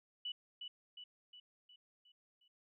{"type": "tone with echo", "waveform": "sine", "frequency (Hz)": 2960, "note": "F#7", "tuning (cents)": 0, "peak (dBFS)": -39, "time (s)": [0.25, 0.32], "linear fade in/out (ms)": 5, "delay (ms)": 360, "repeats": 6, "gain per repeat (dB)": -5, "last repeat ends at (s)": 2.48, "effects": []}